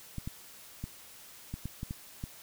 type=clicks; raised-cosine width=5 ms; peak=-24 dBFS; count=8; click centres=0.183 / 0.275 / 0.84 / 1.54 / 1.656 / 1.831 / 1.909 / 2.239 s; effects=white hiss -52 dBFS RMS until 2.42 s